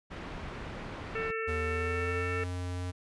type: low-pass noise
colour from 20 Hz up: pink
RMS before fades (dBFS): -41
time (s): 0.1-1.32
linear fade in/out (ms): 20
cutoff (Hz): 2400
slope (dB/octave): 12
type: harmonic tone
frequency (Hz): 446.4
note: A4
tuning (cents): +25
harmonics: 1 / 3 / 4 / 5 / 6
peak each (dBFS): -34 / -38 / -39 / -41 / -42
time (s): 1.15-2.44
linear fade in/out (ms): 5
type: tone with pitch glide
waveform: square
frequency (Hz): 80 to 89.8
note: D#2 to F2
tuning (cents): +49 to +49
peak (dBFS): -34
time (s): 1.47-2.92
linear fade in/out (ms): 20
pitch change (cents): +200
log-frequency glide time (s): 1.66-2.32
effects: resampled to 24000 Hz